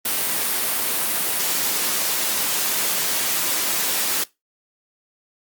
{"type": "high-pass noise", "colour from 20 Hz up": "white", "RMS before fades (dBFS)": -22, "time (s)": [0.05, 4.24], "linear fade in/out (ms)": 5, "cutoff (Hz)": 180, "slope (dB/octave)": 12, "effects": ["noise-tail reverb RT60 0.2 s tail -21 dB re dry", "Opus 32 kbps"]}